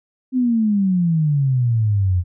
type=exponential sweep; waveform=sine; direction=down; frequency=261.6 to 86.4 Hz; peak=-14 dBFS; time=0.32-2.24 s; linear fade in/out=50 ms; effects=none